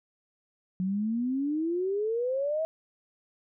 sine exponential sweep, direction up, 181.6 to 652 Hz, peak -26 dBFS, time 0.8-2.65 s, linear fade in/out 0 ms, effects none

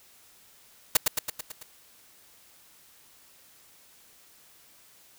white noise with echo, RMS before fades -18 dBFS, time 0.95-0.97 s, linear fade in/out 5 ms, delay 110 ms, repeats 6, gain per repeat -4 dB, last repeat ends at 1.63 s, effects white hiss -57 dBFS RMS until 5.18 s

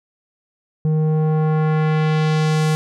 square tone with low-pass filter sweep, 155.56 Hz, D#3, in tune, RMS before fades -17 dBFS, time 0.85-2.75 s, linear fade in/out 0 ms, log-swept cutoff 350 to 10000 Hz, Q 0.89, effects none

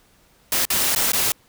white noise with dropouts, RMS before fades -20 dBFS, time 0.52-1.32 s, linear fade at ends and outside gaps 2 ms, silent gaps 0.653-0.702 / 0.95-0.96 / 1.12-1.132 s, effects pink hiss -57 dBFS RMS until 1.48 s

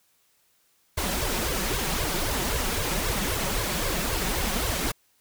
pink noise with flanger, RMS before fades -27 dBFS, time 0.97-4.92 s, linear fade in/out 10 ms, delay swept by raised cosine 1.8 to 5.5 ms, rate 3.8 Hz, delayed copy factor +0.95, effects white hiss -66 dBFS RMS until 5.2 s

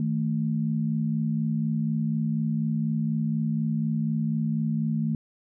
sine tone pair together, 157.5 / 221.6 Hz, D#3 / A3, +21 / +13 cents, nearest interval tritone, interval 592 cents, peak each -26 dBFS, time 0-5.15 s, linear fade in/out 2 ms, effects none

